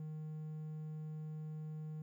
triangle tone, 154.9 Hz, D#3, 7 cents flat, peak -40 dBFS, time 0-2.02 s, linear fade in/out 2 ms, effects 13-bit

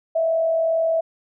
sine tone with frequency modulation, 654 Hz, E5, 14 cents flat, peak -17 dBFS, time 0.15-1.01 s, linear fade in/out 10 ms, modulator 42.3 Hz, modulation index 0.33, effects none

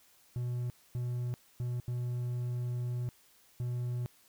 triangle tone bursts at uneven times, 122.4 Hz, B2, 15 cents flat, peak -30 dBFS, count 5, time 0.36-0.7 / 0.95-1.34 / 1.6-1.8 / 1.88-3.09 / 3.6-4.06 s, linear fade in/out 0 ms, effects white hiss -64 dBFS RMS until 4.28 s

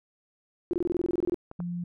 sine tone bursts, 349.2 Hz, F4, in tune, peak -23 dBFS, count 14, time 0.71-1.344 s, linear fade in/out 0 ms, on 23 ms, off 24 ms
clicks, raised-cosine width 1 ms, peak -27 dBFS, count 2, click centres 1.514 / 1.603 s
sine tone, 174.61 Hz, F3, in tune, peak -30 dBFS, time 1.59-1.84 s, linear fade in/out 5 ms
effects none

